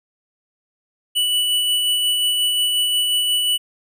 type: tone with tremolo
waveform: square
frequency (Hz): 2960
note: F#7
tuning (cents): 0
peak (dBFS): -16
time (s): 1.15-3.58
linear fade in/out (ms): 20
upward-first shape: sine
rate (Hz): 5.6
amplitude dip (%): 25
effects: none